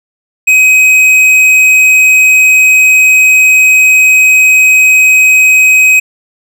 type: tone with tanh clipping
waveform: sine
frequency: 2526 Hz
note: D#7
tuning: 26 cents sharp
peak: -4 dBFS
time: 0.47-6 s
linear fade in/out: 10 ms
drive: 10 dB
effects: none